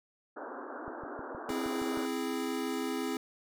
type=band-pass noise; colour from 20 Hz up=pink; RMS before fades=-42 dBFS; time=0.36-2.06 s; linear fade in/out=10 ms; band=250 to 1600 Hz; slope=96 dB/octave
type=click train; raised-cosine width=2 ms; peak=-31 dBFS; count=8; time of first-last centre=0.88-1.974 s; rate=6.4 Hz
type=chord; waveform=square; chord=C augmented; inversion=none; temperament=equal; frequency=261.6 / 329.6 / 415.3 Hz; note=C4 / E4 / G#4; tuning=0 / 0 / 0 cents; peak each=-36 / -38 / -38 dBFS; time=1.49-3.17 s; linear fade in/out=2 ms
effects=none